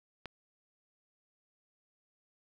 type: click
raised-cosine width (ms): 0.3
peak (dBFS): -25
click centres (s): 0.257
effects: 9-bit